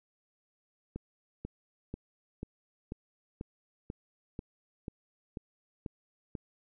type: click train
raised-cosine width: 3 ms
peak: -25 dBFS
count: 12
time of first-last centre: 0.96-6.352 s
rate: 2.04 Hz
effects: none